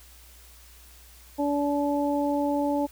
harmonic tone, 287.7 Hz, D4, 36 cents flat, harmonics 1 / 2 / 3, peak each -25 / -28 / -30 dBFS, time 1.38-2.87 s, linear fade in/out 20 ms, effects added 60 Hz sine -51 dBFS peak until 2.91 s + white hiss -53 dBFS RMS until 2.91 s

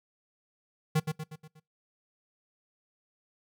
square tone with echo, 155.56 Hz, D#3, in tune, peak -23 dBFS, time 0.95-1 s, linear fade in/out 10 ms, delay 120 ms, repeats 5, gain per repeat -6 dB, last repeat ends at 1.6 s, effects noise-tail reverb RT60 0.2 s tail -23 dB re dry

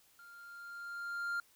triangle tone with level ramp, 1396.9 Hz, F6, in tune, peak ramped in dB -52 to -31 dBFS, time 0.19-1.4 s, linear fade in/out 2 ms, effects white hiss -67 dBFS RMS until 1.55 s

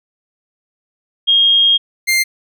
sine / sawtooth tone pair in turn, 3245 / 2101 Hz, G#7 / C7, -41 / +7 cents, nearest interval minor sixth, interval 752 cents, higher first, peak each -8 dBFS, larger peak neither, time 1.27-1.78 / 2.07-2.24 s, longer first, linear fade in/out 20 ms, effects none

